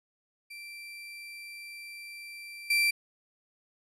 35% pulse tone with level steps, 2349 Hz, D7, in tune, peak -40 / -21 dBFS, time 0.5-2.91 s, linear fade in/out 10 ms, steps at 2.7 s, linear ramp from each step 5 ms, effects resampled to 32000 Hz

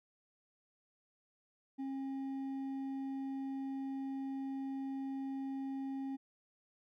triangle tone with hard clipping, 270 Hz, C#4, 45 cents flat, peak -39 dBFS, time 1.78-6.17 s, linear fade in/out 20 ms, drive 8 dB, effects none

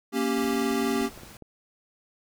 square chord, G diminished, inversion first, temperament equal, 233.1 / 277.2 / 392 Hz, Bb3 / Db4 / G4, 0 / 0 / 0 cents, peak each -29 dBFS, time 0.12-1.1 s, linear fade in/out 50 ms
pink noise, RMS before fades -47 dBFS, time 0.37-1.37 s, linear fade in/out 2 ms
clicks, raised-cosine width 2 ms, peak -31 dBFS, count 4, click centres 1.015 / 1.176 / 1.234 / 1.423 s
effects none

